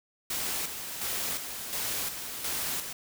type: noise with tremolo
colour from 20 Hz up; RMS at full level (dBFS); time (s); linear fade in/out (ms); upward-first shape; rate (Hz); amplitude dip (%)
white; -32; 0.3-2.93; 5; square; 1.4; 50
effects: none